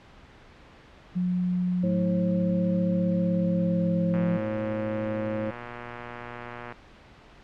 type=tone with pitch glide; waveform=sine; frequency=180 to 174.77 Hz; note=F#3 to F3; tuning=-47 to +2 cents; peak=-23 dBFS; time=1.15-4.38 s; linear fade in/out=20 ms; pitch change=-51 cents; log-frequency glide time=2.95-3.93 s
type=harmonic tone; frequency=107.5 Hz; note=A2; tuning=40 cents flat; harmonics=1 / 2 / 3 / 5; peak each=-36 / -32 / -35 / -30 dBFS; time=1.83-5.51 s; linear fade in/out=10 ms
type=click train; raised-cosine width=0.5 ms; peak=-23 dBFS; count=311; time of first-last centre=4.14-6.723 s; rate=120 Hz
effects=pink hiss -51 dBFS RMS until 7.43 s + low-pass 3000 Hz 12 dB/octave